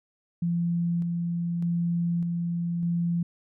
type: tone with tremolo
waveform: sine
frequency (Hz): 171.2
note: F3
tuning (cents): -34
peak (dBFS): -23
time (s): 0.42-3.23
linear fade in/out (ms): 5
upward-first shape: square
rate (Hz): 0.83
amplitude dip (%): 25
effects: none